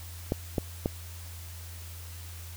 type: clicks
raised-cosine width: 2 ms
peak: -13 dBFS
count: 3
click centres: 0.321 / 0.582 / 0.859 s
effects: added 85 Hz sine -41 dBFS peak until 2.56 s + white hiss -48 dBFS RMS until 2.56 s